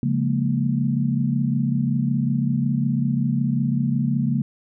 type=chord; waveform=sine; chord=Bb minor seventh; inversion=first; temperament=equal; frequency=138.59 / 174.61 / 207.7 / 233.1 Hz; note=Db3 / F3 / Ab3 / Bb3; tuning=0 / 0 / 0 / 0 cents; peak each=-22 / -28 / -26 / -23 dBFS; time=0.03-4.42 s; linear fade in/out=2 ms; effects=none